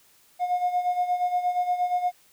triangle tone with tremolo, 718 Hz, F5, 48 cents sharp, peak -16 dBFS, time 0.39-2.12 s, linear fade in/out 50 ms, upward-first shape sine, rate 8.5 Hz, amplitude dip 75%, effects tanh soft clip ceiling -17 dBFS + white hiss -59 dBFS RMS until 2.32 s

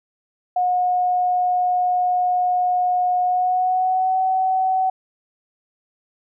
sine tone with pitch glide, 724 to 753.9 Hz, F#5 to F#5, -38 to +32 cents, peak -16 dBFS, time 0.56-4.9 s, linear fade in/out 5 ms, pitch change +70 cents, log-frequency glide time 3.22-4.2 s, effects none

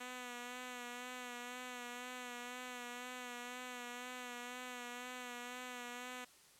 5% pulse tone with vibrato, 246.9 Hz, B3, in tune, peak -34 dBFS, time 0-6.25 s, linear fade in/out 10 ms, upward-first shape sine, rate 2 Hz, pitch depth 31 cents each way, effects white hiss -64 dBFS RMS until 6.59 s + low-pass 11000 Hz 12 dB/octave

